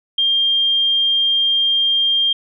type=tone; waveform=sine; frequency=3200 Hz; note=G7; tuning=35 cents sharp; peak=-13 dBFS; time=0.18-2.33 s; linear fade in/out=5 ms; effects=none